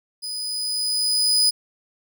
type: tone with level ramp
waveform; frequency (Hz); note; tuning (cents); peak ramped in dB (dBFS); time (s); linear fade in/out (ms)
35% pulse; 4978; D#8; 0; -27 to -13; 0.22-1.51; 20
effects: none